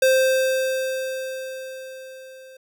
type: tone with level ramp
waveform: square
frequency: 523.3 Hz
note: C5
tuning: in tune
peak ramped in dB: -14 to -43 dBFS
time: 0.02-2.57 s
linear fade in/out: 5 ms
effects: none